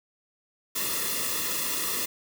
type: noise with comb filter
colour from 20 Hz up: white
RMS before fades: -29 dBFS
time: 0.75-2.06 s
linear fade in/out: 10 ms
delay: 1.3 ms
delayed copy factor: -0.95
effects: none